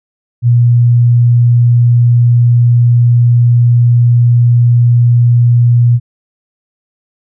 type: tone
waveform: sine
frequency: 120 Hz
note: B2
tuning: 49 cents flat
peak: -4 dBFS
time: 0.42-6 s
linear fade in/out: 50 ms
effects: none